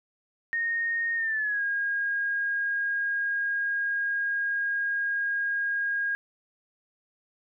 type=tone with pitch glide; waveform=sine; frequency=1850 to 1629.2 Hz; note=A#6 to G#6; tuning=-14 to -34 cents; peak=-25 dBFS; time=0.53-6.15 s; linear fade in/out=0 ms; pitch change=-220 cents; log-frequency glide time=1.16-1.62 s; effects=none